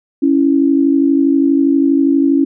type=tone pair together; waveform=sine; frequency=277 / 329.4 Hz; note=C#4 / E4; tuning=-1 / -1 cents; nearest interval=minor third; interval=300 cents; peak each=-10 / -14 dBFS; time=0.22-2.45 s; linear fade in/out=10 ms; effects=none